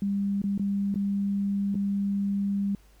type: tone with dropouts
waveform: sine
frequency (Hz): 199.5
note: G3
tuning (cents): +31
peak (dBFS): -24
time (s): 0.02-2.75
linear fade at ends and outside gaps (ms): 2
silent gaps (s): 0.418-0.439 / 0.578-0.595 / 0.943-0.957 / 1.745-1.753
effects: added 50 Hz sine -55 dBFS peak until 3 s + pink hiss -62 dBFS RMS until 3 s